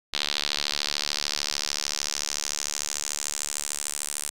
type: tone with band-pass filter sweep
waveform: sawtooth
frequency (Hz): 73.42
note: D2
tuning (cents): 0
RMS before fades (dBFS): -30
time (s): 0.13-4.3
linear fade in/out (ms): 10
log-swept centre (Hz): 3900 to 8800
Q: 2.8
effects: none